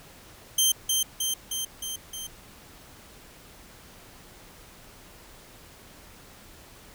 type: tone with echo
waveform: 15% pulse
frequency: 3138 Hz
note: G7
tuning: 1 cent sharp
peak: -12 dBFS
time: 0.58-0.72 s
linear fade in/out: 5 ms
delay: 310 ms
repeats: 5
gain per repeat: -3 dB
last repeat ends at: 2.27 s
effects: pink hiss -50 dBFS RMS until 6.94 s